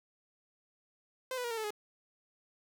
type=tone with pitch steps; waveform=sawtooth; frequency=516 / 495 / 474.8 / 455.5 / 436.9 / 419.1 Hz; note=C5 / B4 / A#4 / A#4 / A4 / G#4; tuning=-24 / +4 / +32 / -40 / -12 / +16 cents; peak=-31 dBFS; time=1.31-1.706 s; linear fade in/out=2 ms; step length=66 ms; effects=none